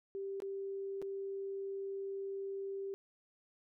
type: tone with dropouts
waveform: sine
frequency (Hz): 392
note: G4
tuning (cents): 0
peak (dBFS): -38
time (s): 0.15-2.94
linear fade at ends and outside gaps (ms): 0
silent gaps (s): 0.402-0.421 / 1.017-1.024
effects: none